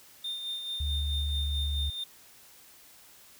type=tone with tremolo; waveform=triangle; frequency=3625 Hz; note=A#7; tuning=49 cents flat; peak=-30 dBFS; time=0.24-2.04 s; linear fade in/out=5 ms; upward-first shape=sine; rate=4.6 Hz; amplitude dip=45%
type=tone with pitch glide; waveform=sine; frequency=73.42 to 72.83 Hz; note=D2 to D2; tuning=0 to -14 cents; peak=-28 dBFS; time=0.8-1.9 s; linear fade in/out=5 ms; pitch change=-14 cents; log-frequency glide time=1.25-1.4 s
effects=white hiss -55 dBFS RMS until 3.39 s